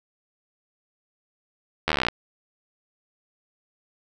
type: slowing click train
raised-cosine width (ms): 0.3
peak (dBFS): -5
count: 15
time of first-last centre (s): 1.88-2.085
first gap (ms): 12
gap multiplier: 1.03
effects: none